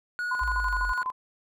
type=tone; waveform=triangle; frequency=1456 Hz; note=F#6; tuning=28 cents flat; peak=-26 dBFS; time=0.19-1.03 s; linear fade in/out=0 ms
type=tone with tremolo; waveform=sine; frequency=1022 Hz; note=C6; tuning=41 cents flat; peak=-26 dBFS; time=0.31-1.12 s; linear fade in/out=5 ms; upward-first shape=square; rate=12 Hz; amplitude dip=80%
type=exponential sweep; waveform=sine; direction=down; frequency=59.6 to 46.57 Hz; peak=-29 dBFS; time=0.41-0.93 s; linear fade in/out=10 ms
effects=none